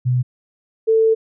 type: tone pair in turn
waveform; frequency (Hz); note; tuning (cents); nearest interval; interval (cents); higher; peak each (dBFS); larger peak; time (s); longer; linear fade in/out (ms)
sine; 125.3 / 445.2; B2 / A4; +25 / +20; octave + minor seventh; 2195; second; -14 / -11; second; 0.05-0.23 / 0.87-1.15; second; 20
effects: none